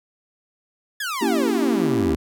sawtooth exponential sweep, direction down, 1746 to 67 Hz, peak -21 dBFS, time 1-2.16 s, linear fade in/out 5 ms
triangle chord, A# diminished seventh, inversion none, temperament equal, 233.1 / 277.2 / 329.6 / 392 Hz, A#3 / C#4 / E4 / G4, 0 / 0 / 0 / 0 cents, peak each -22 dBFS, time 1.21-2.15 s, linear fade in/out 10 ms
effects none

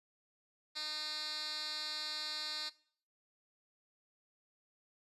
10% pulse tone with band-pass filter, 305 Hz, D#4, 34 cents flat, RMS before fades -41 dBFS, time 0.75-2.7 s, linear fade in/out 20 ms, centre 4100 Hz, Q 3.5, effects noise-tail reverb RT60 0.5 s tail -18 dB re dry + resampled to 32000 Hz

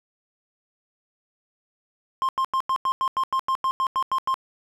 triangle tone bursts, 1057 Hz, C6, 17 cents sharp, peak -18 dBFS, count 14, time 2.22-4.342 s, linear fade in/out 0 ms, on 68 ms, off 90 ms, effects none

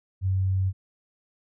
sine tone, 94.8 Hz, F#2, 43 cents sharp, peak -21 dBFS, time 0.21-0.73 s, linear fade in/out 50 ms, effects none

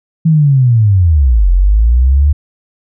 sine linear two-way sweep, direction down then up, 164.81 to 42.74 to 75.2 Hz, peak -5 dBFS, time 0.25-2.33 s, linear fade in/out 10 ms, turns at 1.5 s, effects none

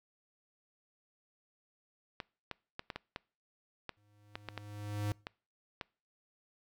clicks, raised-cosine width 0.3 ms, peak -23 dBFS, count 12, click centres 2.202 / 2.513 / 2.794 / 2.902 / 2.96 / 3.161 / 3.893 / 4.355 / 4.487 / 4.577 / 5.269 / 5.812 s
square tone with exponential growth, 103.83 Hz, G#2, in tune, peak -32 dBFS, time 3.97-5.12 s, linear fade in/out 0 ms, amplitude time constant 250 ms
effects noise-tail reverb RT60 0.4 s tail -25 dB re dry

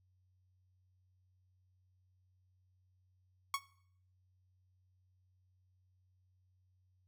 sawtooth tone with exponential decay, 1108.7 Hz, C#6, in tune, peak -26 dBFS, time 3.54-3.63 s, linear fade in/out 2 ms, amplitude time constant 18 ms, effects noise-tail reverb RT60 0.6 s tail -18 dB re dry + added 92 Hz sine -70 dBFS peak until 7.07 s

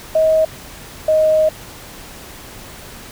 sine tone pair in turn, 634 / 624.9 Hz, D#5 / D#5, +32 / +7 cents, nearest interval unison, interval 25 cents, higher first, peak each -10 dBFS, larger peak neither, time 0.15-0.45 / 1.08-1.49 s, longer second, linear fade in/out 5 ms, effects pink hiss -36 dBFS RMS until 3.11 s

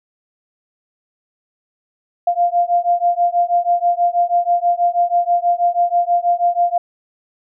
sine beating tone pair, 695 / 701.2 Hz, F5 / F5, -9 / +7 cents, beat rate 6.2 Hz, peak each -16 dBFS, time 2.27-6.78 s, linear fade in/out 5 ms, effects none

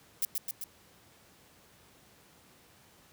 violet noise with echo, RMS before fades -29 dBFS, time 0.22-0.25 s, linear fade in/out 2 ms, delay 130 ms, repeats 3, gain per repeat -3 dB, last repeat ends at 0.64 s, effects pink hiss -60 dBFS RMS until 3.12 s + high-pass 80 Hz 12 dB/octave

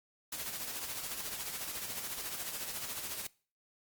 white noise with tremolo, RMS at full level -38 dBFS, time 0.32-3.27 s, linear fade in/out 5 ms, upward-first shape sine, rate 14 Hz, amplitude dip 50%, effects noise-tail reverb RT60 0.4 s tail -22 dB re dry + Opus 48 kbps

